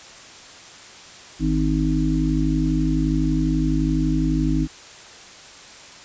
harmonic tone with a mistuned harmonic, 51.91 Hz, G#1, in tune, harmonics 1 / 3 / 5 / 6, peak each -23 / -23 / -23 / -23 dBFS, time 1.39-4.68 s, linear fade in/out 50 ms, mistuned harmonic 3, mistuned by +16 cents, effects white hiss -42 dBFS RMS until 6.04 s + resampled to 16000 Hz

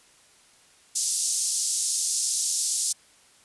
white band-pass noise, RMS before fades -26 dBFS, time 0.95-2.93 s, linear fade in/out 10 ms, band 5200 to 9800 Hz, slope 24 dB/octave, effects white hiss -57 dBFS RMS until 3.44 s + resampled to 24000 Hz

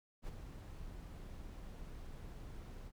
brown noise with ADSR envelope, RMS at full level -42 dBFS, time 0.22-2.92 s, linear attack 63 ms, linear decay 14 ms, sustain -7 dB, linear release 48 ms, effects none

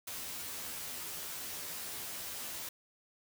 white noise with comb filter, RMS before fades -42 dBFS, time 0.07-2.69 s, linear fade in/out 5 ms, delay 12 ms, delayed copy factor +0.85, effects none

